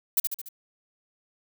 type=noise with echo; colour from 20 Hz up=violet; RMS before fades=-21 dBFS; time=0.17-0.2 s; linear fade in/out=5 ms; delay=72 ms; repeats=4; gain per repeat=-5 dB; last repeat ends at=0.488 s; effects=none